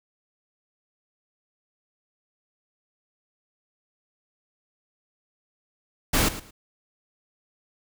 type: noise with echo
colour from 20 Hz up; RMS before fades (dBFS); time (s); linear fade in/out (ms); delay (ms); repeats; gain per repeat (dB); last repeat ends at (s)
pink; -21; 6.13-6.29; 10; 110; 2; -14; 6.51
effects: none